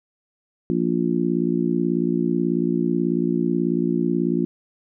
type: harmonic tone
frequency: 58.27 Hz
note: A#1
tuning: in tune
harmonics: 3 / 4 / 5 / 6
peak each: -24 / -24 / -24 / -24 dBFS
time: 0.7-4.45 s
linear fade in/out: 0 ms
effects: none